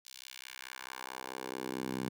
10% pulse tone with high-pass filter sweep, 64.6 Hz, C2, 21 cents flat, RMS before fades -42 dBFS, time 0.05-2.09 s, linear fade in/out 5 ms, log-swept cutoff 4400 to 170 Hz, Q 1.2, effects none

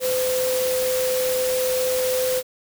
sine tone in noise, 510 Hz, C5, 44 cents flat, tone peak -20 dBFS, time 0-2.43 s, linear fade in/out 50 ms, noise white, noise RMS -28 dBFS, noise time 0-2.43 s, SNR +5 dB, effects none

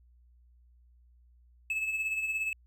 triangle tone with tremolo, 2602 Hz, E7, 23 cents flat, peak -26 dBFS, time 1.7-2.53 s, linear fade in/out 2 ms, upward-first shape sine, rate 17 Hz, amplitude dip 50%, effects added 60 Hz sine -58 dBFS peak until 2.66 s

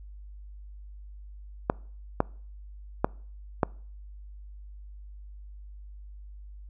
clicks, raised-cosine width 1 ms, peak -7 dBFS, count 4, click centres 1.699 / 2.204 / 3.045 / 3.632 s, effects noise-tail reverb RT60 0.5 s tail -25 dB re dry + added 50 Hz sine -42 dBFS peak until 6.69 s

